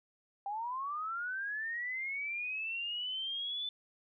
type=linear sweep; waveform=sine; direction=up; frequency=784 to 3520 Hz; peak=-35 dBFS; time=0.46-3.69 s; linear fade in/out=2 ms; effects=none